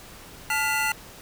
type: tone cluster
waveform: square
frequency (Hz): 868 / 1412 / 1994 / 2747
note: A5 / F6 / B6 / F7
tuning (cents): -24 / +19 / +16 / -29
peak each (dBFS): -29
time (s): 0.5-0.92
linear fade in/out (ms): 2
effects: pink hiss -45 dBFS RMS until 1.21 s